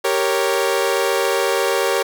sawtooth chord, G diminished, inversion none, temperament equal, 392 / 466.2 / 554.4 Hz, G4 / Bb4 / Db5, 0 / 0 / 0 cents, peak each -17 dBFS, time 0.04-2.03 s, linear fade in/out 10 ms, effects none

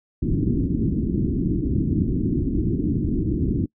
white low-pass noise, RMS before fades -22 dBFS, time 0.22-3.66 s, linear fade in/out 5 ms, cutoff 330 Hz, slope 48 dB/octave, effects noise-tail reverb RT60 0.1 s tail -25 dB re dry

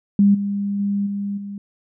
sine tone with level steps, 201.1 Hz, G3, 44 cents sharp, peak -10 / -20 / -18 / -22 / -28 dBFS, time 0.19-1.58 s, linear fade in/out 2 ms, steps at 0.34 / 0.79 / 1.06 / 1.37 s, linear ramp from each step 10 ms, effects none

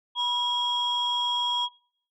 sine tone pair together, 974 / 3291 Hz, B5 / G#7, -24 / -16 cents, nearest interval octave + major sixth, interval 2108 cents, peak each -27 / -24 dBFS, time 0.15-1.69 s, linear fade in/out 50 ms, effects noise-tail reverb RT60 0.6 s tail -26 dB re dry + tanh soft clip ceiling -19 dBFS

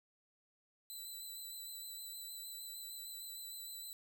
10% pulse tone with vibrato, 3999 Hz, B7, 21 cents sharp, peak -39 dBFS, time 0.9-3.93 s, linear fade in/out 0 ms, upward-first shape sine, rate 6.5 Hz, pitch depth 17 cents each way, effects none

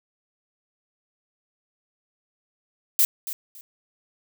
violet noise with echo, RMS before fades -18 dBFS, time 2.99-3.05 s, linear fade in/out 0 ms, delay 280 ms, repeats 2, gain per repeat -13 dB, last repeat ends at 3.61 s, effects none

